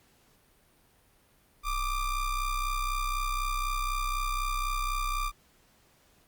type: ring-modulated tone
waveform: square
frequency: 601 Hz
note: D5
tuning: 40 cents sharp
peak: -26 dBFS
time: 1.63-5.32 s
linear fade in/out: 50 ms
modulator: 569 Hz
effects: pink hiss -64 dBFS RMS until 6.27 s + Opus 48 kbps

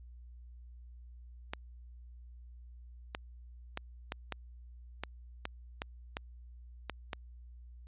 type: clicks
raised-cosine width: 0.3 ms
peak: -20 dBFS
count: 11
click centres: 1.535 / 3.149 / 3.774 / 4.121 / 4.323 / 5.036 / 5.454 / 5.819 / 6.169 / 6.897 / 7.132 s
effects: added 60 Hz sine -49 dBFS peak until 7.87 s + resampled to 8000 Hz

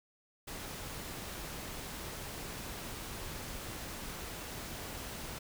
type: noise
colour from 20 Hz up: pink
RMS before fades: -43 dBFS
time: 0.47-5.39 s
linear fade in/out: 10 ms
effects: none

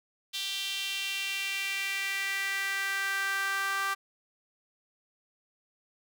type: tone with high-pass filter sweep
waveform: sawtooth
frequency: 392 Hz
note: G4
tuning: in tune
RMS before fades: -32 dBFS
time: 0.33-3.95 s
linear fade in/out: 20 ms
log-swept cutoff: 3400 to 1300 Hz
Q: 3.6
effects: none

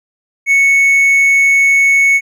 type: tone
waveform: triangle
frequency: 2212 Hz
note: C#7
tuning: 4 cents flat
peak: -5 dBFS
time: 0.46-2.21 s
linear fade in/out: 50 ms
effects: none

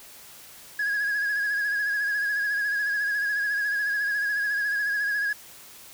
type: tone with vibrato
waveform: sine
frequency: 1661.2 Hz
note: G#6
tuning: in tune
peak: -21 dBFS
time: 0.79-5.33 s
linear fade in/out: 5 ms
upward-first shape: sine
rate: 14 Hz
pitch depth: 44 cents each way
effects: tanh soft clip ceiling -22 dBFS + white hiss -47 dBFS RMS until 5.93 s

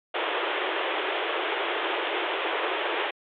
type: band-pass noise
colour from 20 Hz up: pink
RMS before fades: -28 dBFS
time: 0.14-3.11 s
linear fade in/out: 10 ms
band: 330 to 3500 Hz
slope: 96 dB/octave
effects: MP3 96 kbps

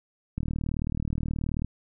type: click train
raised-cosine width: 5 ms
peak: -17 dBFS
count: 50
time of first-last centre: 0.38-1.646 s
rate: 38.7 Hz
effects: none

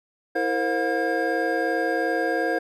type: tone cluster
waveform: triangle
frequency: 328.2 / 461.2 / 524 / 716 / 1621 Hz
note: E4 / A#4 / C5 / F5 / G#6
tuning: -8 / -19 / +2 / +43 / -42 cents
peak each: -26 dBFS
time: 0.35-2.59 s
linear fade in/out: 10 ms
effects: none

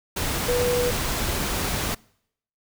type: tone in noise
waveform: sine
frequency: 490 Hz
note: B4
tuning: 14 cents flat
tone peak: -21 dBFS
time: 0.48-0.91 s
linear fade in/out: 10 ms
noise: pink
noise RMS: -26 dBFS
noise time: 0.16-1.95 s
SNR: +2 dB
effects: noise-tail reverb RT60 0.7 s tail -25 dB re dry

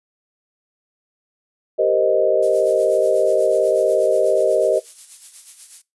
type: chord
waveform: sine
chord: C minor seventh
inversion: second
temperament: equal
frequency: 392 / 466.2 / 523.3 / 622.3 Hz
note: G4 / Bb4 / C5 / Eb5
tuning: 0 / 0 / 0 / 0 cents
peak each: -21 / -20 / -20 / -17 dBFS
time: 1.78-4.8 s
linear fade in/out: 20 ms
type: noise with tremolo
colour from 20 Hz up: violet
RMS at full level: -33 dBFS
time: 2.42-5.82 s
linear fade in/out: 10 ms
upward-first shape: sine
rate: 8.2 Hz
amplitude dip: 60%
effects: noise-tail reverb RT60 0.2 s tail -20 dB re dry + resampled to 24000 Hz

